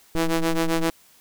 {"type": "ring-modulated tone", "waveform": "sawtooth", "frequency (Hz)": 164.81, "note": "E3", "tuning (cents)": 0, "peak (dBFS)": -13, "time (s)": [0.15, 0.9], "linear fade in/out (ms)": 2, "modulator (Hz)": 161, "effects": ["white hiss -55 dBFS RMS until 1.2 s"]}